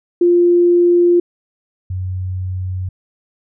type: tone pair in turn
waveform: sine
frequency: 349.2 / 92.49 Hz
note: F4 / F#2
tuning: 0 / 0 cents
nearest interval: octave + major seventh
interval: 2300 cents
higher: first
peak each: -8 / -19 dBFS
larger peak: first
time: 0.21-1.2 / 1.9-2.89 s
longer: neither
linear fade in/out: 5 ms
effects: none